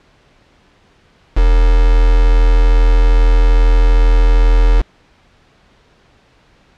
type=tone with quantisation; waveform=sine; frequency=41.2 Hz; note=E1; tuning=in tune; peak=-6 dBFS; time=1.36-4.82 s; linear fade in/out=20 ms; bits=3; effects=pink hiss -51 dBFS RMS until 6.77 s + low-pass 4000 Hz 12 dB/octave